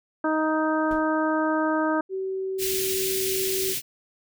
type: harmonic tone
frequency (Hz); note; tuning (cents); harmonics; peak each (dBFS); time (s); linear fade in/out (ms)
312.6; D#4; +8; 1 / 2 / 3 / 4 / 5; -24 / -27 / -29 / -30 / -31; 0.24-2.01; 5
type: noise with exponential decay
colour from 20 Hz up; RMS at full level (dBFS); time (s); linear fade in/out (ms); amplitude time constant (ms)
brown; -30; 0.91-1.08; 2; 36
type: tone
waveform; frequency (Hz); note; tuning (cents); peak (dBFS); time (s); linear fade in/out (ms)
sine; 381.3; G4; -48; -26; 2.09-3.75; 50
type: band-stop noise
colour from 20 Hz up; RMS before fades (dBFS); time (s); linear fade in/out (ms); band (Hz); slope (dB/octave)
white; -28; 2.58-3.82; 50; 380 to 2100; 24
effects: none